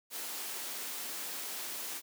white high-pass noise, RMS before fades -40 dBFS, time 0.1-2.02 s, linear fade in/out 50 ms, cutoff 220 Hz, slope 24 dB/octave, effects none

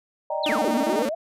sine chord, Eb major seventh, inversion third, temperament equal, 587.3 / 622.3 / 784 / 932.3 Hz, D5 / Eb5 / G5 / Bb5, 0 / 0 / 0 / 0 cents, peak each -29 / -28 / -32 / -30 dBFS, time 0.3-1.03 s, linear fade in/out 5 ms
sine exponential two-way sweep, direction down then up, 4405 to 220 to 691 Hz, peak -25 dBFS, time 0.43-1.15 s, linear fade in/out 10 ms, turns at 0.73 s
sawtooth tone with vibrato, 261.6 Hz, C4, in tune, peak -21 dBFS, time 0.46-1.09 s, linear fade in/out 2 ms, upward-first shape square, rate 16 Hz, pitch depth 260 cents each way
effects resampled to 32000 Hz

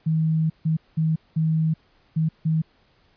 sine tone bursts at uneven times, 159.2 Hz, D#3, 40 cents sharp, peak -18 dBFS, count 6, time 0.06-0.5 / 0.65-0.77 / 0.97-1.16 / 1.36-1.74 / 2.16-2.29 / 2.45-2.62 s, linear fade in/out 10 ms, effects pink hiss -61 dBFS RMS until 3.16 s + resampled to 11025 Hz

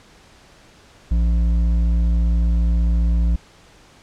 sine tone with hard clipping, 57.4 Hz, A#1, 26 cents flat, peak -16 dBFS, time 1.11-3.36 s, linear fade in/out 5 ms, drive 7 dB, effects pink hiss -49 dBFS RMS until 4.02 s + low-pass 7000 Hz 12 dB/octave

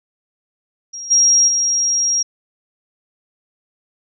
sine tone with level steps, 5630 Hz, F8, 13 cents sharp, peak -27 / -9 / -14 dBFS, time 0.93-2.23 s, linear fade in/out 10 ms, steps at 1.1 / 1.47 s, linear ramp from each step 20 ms, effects none

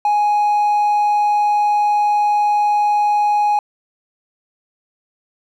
triangle tone, 832 Hz, G#5, 3 cents sharp, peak -10 dBFS, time 0.05-3.59 s, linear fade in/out 2 ms, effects tanh soft clip ceiling -6 dBFS

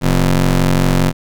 25% pulse ring-modulated tone, 92.5 Hz, F#2, in tune, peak -4 dBFS, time 0.01-1.13 s, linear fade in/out 50 ms, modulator 68.7 Hz, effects none

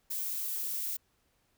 violet noise with high-pass filter sweep, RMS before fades -35 dBFS, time 0.1-0.97 s, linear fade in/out 10 ms, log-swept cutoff 350 to 1200 Hz, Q 0.76, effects pink hiss -73 dBFS RMS until 1.57 s

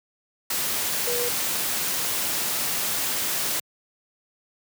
sine tone in noise, 483.9 Hz, B4, 35 cents flat, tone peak -27 dBFS, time 1.07-1.29 s, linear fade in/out 5 ms, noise white, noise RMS -26 dBFS, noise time 0.5-3.6 s, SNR -4 dB, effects high-pass 100 Hz 12 dB/octave

